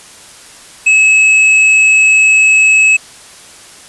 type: tone with hard clipping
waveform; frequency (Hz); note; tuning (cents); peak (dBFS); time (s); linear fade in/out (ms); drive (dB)
triangle; 2582; E7; -37; -6; 0.86-2.97; 10; 9
effects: white hiss -36 dBFS RMS until 3.88 s + resampled to 24000 Hz